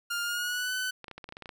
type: tone with pitch glide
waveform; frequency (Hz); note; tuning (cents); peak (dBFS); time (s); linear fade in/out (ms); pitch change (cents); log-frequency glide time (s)
sawtooth; 1406 to 1506.9; F6 to F#6; +11 to +31; -26; 0.1-0.91; 10; +120; 0.23-0.74
type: clicks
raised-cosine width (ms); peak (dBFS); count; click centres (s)
0.3; -26; 11; 1.043 / 1.082 / 1.113 / 1.18 / 1.242 / 1.29 / 1.324 / 1.369 / 1.423 / 1.458 / 1.492
effects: none